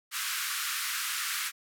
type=band-pass noise; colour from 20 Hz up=pink; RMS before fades=-33 dBFS; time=0.11-1.52 s; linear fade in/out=50 ms; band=1200 to 16000 Hz; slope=48 dB/octave; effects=none

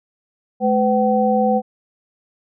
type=tone cluster; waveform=sine; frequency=214.4 / 505 / 762 Hz; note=A3 / B4 / G5; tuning=-45 / +39 / -49 cents; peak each=-18 dBFS; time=0.6-1.62 s; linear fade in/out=50 ms; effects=none

